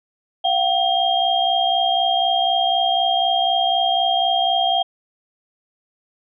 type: tone cluster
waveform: sine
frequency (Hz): 695 / 759 / 3218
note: F5 / F#5 / G7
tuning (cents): -9 / +44 / +45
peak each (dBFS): -20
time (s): 0.44-4.83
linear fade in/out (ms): 10
effects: none